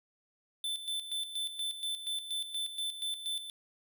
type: tone with tremolo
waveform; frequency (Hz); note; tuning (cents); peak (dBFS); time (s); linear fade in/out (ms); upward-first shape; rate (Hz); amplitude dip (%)
square; 3527; A7; +3; -33; 0.64-3.5; 2; square; 4.2; 65
effects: none